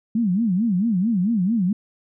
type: tone with vibrato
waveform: sine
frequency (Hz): 204.5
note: G#3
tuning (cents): -26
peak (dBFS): -17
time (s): 0.15-1.73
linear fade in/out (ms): 5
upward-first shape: sine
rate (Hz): 4.5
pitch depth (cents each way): 260
effects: none